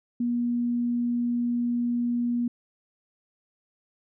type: tone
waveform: sine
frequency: 240 Hz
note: B3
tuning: 49 cents flat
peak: -23 dBFS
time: 0.2-2.48 s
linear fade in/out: 5 ms
effects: none